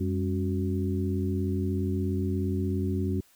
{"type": "harmonic tone with a mistuned harmonic", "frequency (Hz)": 92.5, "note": "F#2", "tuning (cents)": 0, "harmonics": [1, 2, 3, 4], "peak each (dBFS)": [-28, -31, -33, -34], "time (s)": [0, 3.21], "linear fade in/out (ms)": 10, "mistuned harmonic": 2, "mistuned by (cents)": 140, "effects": ["white hiss -61 dBFS RMS until 3.35 s"]}